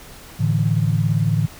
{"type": "chord", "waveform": "sine", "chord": "A suspended fourth", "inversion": "none", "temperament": "equal", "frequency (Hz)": [110, 146.83, 164.81], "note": ["A2", "D3", "E3"], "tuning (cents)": [0, 0, 0], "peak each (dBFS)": [-19, -20, -21], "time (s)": [0.39, 1.47], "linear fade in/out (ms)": 20, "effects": ["pink hiss -41 dBFS RMS until 1.59 s"]}